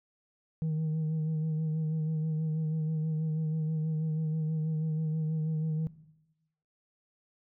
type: tone with vibrato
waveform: sine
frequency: 157.2 Hz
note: D#3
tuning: 18 cents sharp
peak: -25 dBFS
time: 0.62-5.87 s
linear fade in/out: 0 ms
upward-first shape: sine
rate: 6.2 Hz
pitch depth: 29 cents each way
effects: noise-tail reverb RT60 0.9 s tail -18 dB re dry + tanh soft clip ceiling -27 dBFS